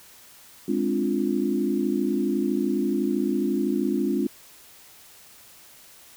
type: chord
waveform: sine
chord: D half-diminished seventh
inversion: second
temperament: equal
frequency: 207.7 / 261.6 / 293.7 / 349.2 Hz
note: Ab3 / C4 / D4 / F4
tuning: 0 / 0 / 0 / 0 cents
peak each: -27 dBFS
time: 0.68-4.27 s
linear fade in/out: 5 ms
effects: white hiss -50 dBFS RMS until 6.16 s